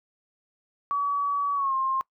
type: tone with pitch glide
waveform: sine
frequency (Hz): 1138 to 1061.8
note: C#6 to C6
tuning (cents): +45 to +25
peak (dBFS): -23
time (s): 0.91-2.01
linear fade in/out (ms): 0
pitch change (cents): -120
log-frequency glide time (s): 1.55-1.74
effects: noise-tail reverb RT60 0.1 s tail -23 dB re dry